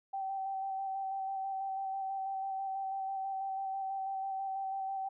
sine tone with vibrato, 774 Hz, G5, 22 cents flat, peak -34 dBFS, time 0.13-5.09 s, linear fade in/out 10 ms, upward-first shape square, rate 6.1 Hz, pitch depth 15 cents each way, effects none

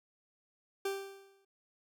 40% pulse tone with exponential decay, 392 Hz, G4, in tune, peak -30 dBFS, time 0.85-1.45 s, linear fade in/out 5 ms, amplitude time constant 130 ms, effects none

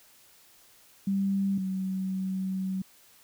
sine tone pair in turn, 196 / 189.32 Hz, G3 / F#3, 0 / +40 cents, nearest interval minor second, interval 60 cents, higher first, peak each -24 / -28 dBFS, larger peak first, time 1.07-1.58 / 1.58-2.82 s, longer second, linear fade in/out 5 ms, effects white hiss -58 dBFS RMS until 3.23 s

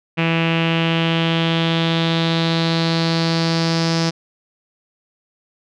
sawtooth tone with low-pass filter sweep, 165 Hz, E3, 2 cents sharp, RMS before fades -18 dBFS, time 0.17-4.11 s, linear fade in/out 20 ms, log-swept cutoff 2600 to 5200 Hz, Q 4.6, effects none

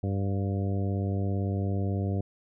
harmonic tone with a mistuned harmonic, 98 Hz, G2, in tune, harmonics 1 / 2 / 3 / 4 / 5 / 6 / 7, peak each -27 / -33 / -37 / -39 / -41 / -43 / -44 dBFS, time 0.03-2.21 s, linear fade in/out 5 ms, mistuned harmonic 7, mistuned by +43 cents, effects none

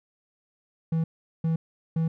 triangle tone bursts, 162.6 Hz, E3, 23 cents flat, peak -20 dBFS, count 3, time 0.92-2.08 s, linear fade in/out 5 ms, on 120 ms, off 400 ms, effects none

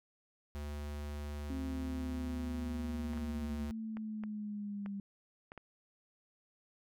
square tone with pitch glide, 73.42 to 72.03 Hz, D2 to D2, 0 to -33 cents, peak -40 dBFS, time 0.55-3.71 s, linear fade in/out 0 ms, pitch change -33 cents, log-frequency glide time 2.76-3.4 s
sine linear sweep, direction down, 267 to 198.3 Hz, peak -38 dBFS, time 1.5-5 s, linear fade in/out 2 ms
clicks, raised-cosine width 0.5 ms, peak -33 dBFS, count 7, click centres 3.134 / 3.175 / 3.97 / 4.237 / 4.861 / 5.519 / 5.577 s
effects none

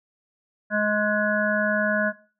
harmonic tone, 210 Hz, G#3, 19 cents sharp, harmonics 1 / 3 / 5 / 7 / 8, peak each -26 / -25 / -34 / -25 / -26 dBFS, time 0.7-2.13 s, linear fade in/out 50 ms, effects noise-tail reverb RT60 0.4 s tail -19 dB re dry

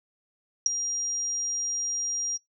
sine tone with ADSR envelope, 5700 Hz, F8, 34 cents sharp, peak -13 dBFS, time 0.66-2.38 s, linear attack 3 ms, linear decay 8 ms, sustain -14 dB, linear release 24 ms, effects noise-tail reverb RT60 0.2 s tail -24 dB re dry

